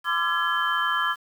sine tone cluster, 1021 / 1184 / 1354 / 1682 / 3097 Hz, C6 / D6 / E6 / G#6 / G7, -43 / +14 / +46 / +22 / -22 cents, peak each -29 / -28 / -27 / -26 / -32 dBFS, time 0.04-1.16 s, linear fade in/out 50 ms, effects 8-bit

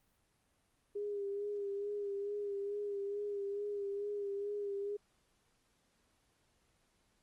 sine tone with vibrato, 405.4 Hz, G#4, 42 cents flat, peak -36 dBFS, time 0.95-4.97 s, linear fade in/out 10 ms, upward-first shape sine, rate 2.3 Hz, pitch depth 33 cents each way, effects pink hiss -75 dBFS RMS until 7.22 s + Opus 32 kbps

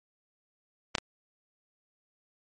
clicks, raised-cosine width 0.2 ms, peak -8 / -14 dBFS, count 2, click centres 0.952 / 0.983 s, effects MP3 48 kbps

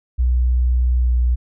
sine tone with pitch glide, 61.74 to 60.82 Hz, B1 to B1, 0 to -26 cents, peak -13 dBFS, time 0.18-1.36 s, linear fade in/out 20 ms, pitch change -26 cents, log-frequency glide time 1.01-1.11 s, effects none

